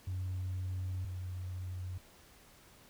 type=tone pair in turn; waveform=sine; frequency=92.5 / 91.44 Hz; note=F#2 / F#2; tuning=0 / -20 cents; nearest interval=unison; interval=20 cents; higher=first; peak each=-33 / -37 dBFS; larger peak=first; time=0.07-1.05 / 1.05-1.98 s; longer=first; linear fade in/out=5 ms; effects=tanh soft clip ceiling -32 dBFS + pink hiss -60 dBFS RMS until 2.89 s